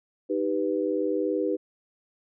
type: chord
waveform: sine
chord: Eb augmented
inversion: none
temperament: equal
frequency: 311.1 / 392 / 493.9 Hz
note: Eb4 / G4 / B4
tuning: 0 / 0 / 0 cents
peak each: -28 dBFS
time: 0.29-1.57 s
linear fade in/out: 20 ms
effects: none